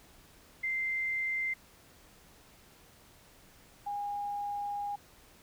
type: tone pair in turn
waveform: sine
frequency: 2085 / 816 Hz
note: C7 / G#5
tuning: -7 / -31 cents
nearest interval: octave + major third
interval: 1624 cents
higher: first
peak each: -30 / -33 dBFS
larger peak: first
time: 0.63-1.54 / 3.86-4.96 s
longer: second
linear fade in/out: 10 ms
effects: pink hiss -59 dBFS RMS until 5.42 s